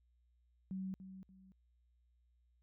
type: tone with echo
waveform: sine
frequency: 189.5 Hz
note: F#3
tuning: 42 cents sharp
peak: -39 dBFS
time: 0.71-0.94 s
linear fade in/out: 0 ms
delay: 290 ms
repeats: 2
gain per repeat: -10 dB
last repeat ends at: 1.52 s
effects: added 60 Hz sine -70 dBFS peak until 2.62 s